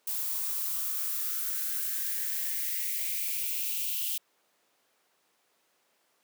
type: noise with high-pass filter sweep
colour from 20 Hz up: violet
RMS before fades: -32 dBFS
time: 0.07-4.18 s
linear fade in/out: 5 ms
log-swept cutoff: 920 to 3000 Hz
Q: 5
effects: pink hiss -70 dBFS RMS until 6.23 s + high-pass 400 Hz 12 dB/octave